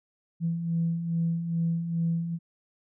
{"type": "beating tone pair", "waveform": "sine", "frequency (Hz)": [165, 167.4], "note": ["E3", "E3"], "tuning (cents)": [2, 27], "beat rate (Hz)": 2.4, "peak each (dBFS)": [-33, -25], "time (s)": [0.4, 2.39], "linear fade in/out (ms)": 50, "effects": ["tanh soft clip ceiling -18 dBFS"]}